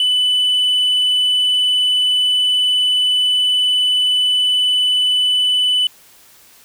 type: tone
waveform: sine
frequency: 2993 Hz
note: F#7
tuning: 19 cents sharp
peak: -10 dBFS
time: 0-5.87 s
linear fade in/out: 2 ms
effects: tanh soft clip ceiling -11 dBFS + white hiss -47 dBFS RMS until 6.64 s